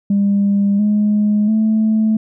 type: tone with pitch steps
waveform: sine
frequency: 200.7 / 209.3 / 218.4 Hz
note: G3 / G#3 / A3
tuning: +41 / +14 / -13 cents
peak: -10 dBFS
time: 0.1-2.17 s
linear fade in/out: 5 ms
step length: 690 ms
effects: tanh soft clip ceiling -8 dBFS